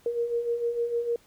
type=beating tone pair; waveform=sine; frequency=466.2 / 472.8 Hz; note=A#4 / A#4; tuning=0 / +24 cents; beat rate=6.6 Hz; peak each=-33 / -26 dBFS; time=0.06-1.16 s; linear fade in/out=2 ms; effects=pink hiss -60 dBFS RMS until 1.26 s